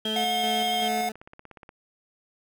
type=tone with tremolo; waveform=20% pulse; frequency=217.5 Hz; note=A3; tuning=20 cents flat; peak=-24 dBFS; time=0.05-1.12 s; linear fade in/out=5 ms; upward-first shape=square; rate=2.6 Hz; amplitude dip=40%
type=tone with vibrato; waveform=sine; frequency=3191 Hz; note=G7; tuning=30 cents sharp; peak=-28 dBFS; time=0.05-0.88 s; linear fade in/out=2 ms; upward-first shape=sine; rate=12 Hz; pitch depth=21 cents each way
type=tone; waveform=square; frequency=722 Hz; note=F#5; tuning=43 cents flat; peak=-26 dBFS; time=0.16-1.09 s; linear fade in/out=2 ms
type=click train; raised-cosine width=0.5 ms; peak=-30 dBFS; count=19; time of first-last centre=0.62-1.691 s; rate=16.8 Hz
effects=none